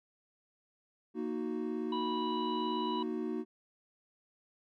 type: chord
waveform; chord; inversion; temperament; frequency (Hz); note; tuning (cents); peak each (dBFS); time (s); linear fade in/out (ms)
triangle; D# minor; second; equal; 233.1 / 311.1 / 370; A#3 / D#4 / F#4; 0 / 0 / 0; -36; 1.14-3.45; 50
type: harmonic tone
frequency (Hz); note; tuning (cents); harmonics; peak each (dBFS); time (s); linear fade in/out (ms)
981; B5; -12; 1 / 3 / 4; -35 / -45 / -47; 1.92-3.03; 5
effects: none